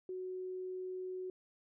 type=tone; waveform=sine; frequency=370 Hz; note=F#4; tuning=in tune; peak=-39 dBFS; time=0.09-1.3 s; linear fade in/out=2 ms; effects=none